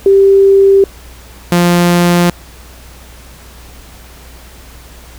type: tone pair in turn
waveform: sine / sawtooth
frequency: 392 / 174.62 Hz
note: G4 / F3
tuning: 0 / 0 cents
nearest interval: octave + major second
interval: 1400 cents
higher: first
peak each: -3 dBFS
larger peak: neither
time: 0.06-0.84 / 1.52-2.3 s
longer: neither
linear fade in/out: 2 ms
effects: added 60 Hz sine -35 dBFS peak until 5.18 s + pink hiss -38 dBFS RMS until 5.18 s